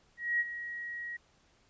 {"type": "tone with ADSR envelope", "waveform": "sine", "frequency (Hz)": 1900, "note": "A#6", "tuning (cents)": 33, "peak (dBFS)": -25, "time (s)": [0.17, 1.17], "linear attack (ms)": 230, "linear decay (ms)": 35, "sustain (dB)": -12, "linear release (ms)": 9, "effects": ["pink hiss -67 dBFS RMS until 1.69 s", "resampled to 16000 Hz"]}